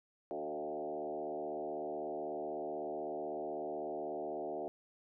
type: tone with frequency modulation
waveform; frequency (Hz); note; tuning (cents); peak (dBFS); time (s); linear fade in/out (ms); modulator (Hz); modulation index
sine; 525; C5; +6; -37; 0.31-4.68; 0; 76.1; 2.9
effects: none